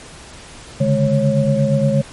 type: tone cluster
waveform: sine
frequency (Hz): 138.7 / 147.2 / 210.2 / 548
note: C#3 / D3 / G#3 / C#5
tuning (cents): +1 / +4 / +21 / -20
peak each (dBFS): -18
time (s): 0.8-2.02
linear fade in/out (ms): 10
effects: pink hiss -38 dBFS RMS until 2.12 s + MP3 48 kbps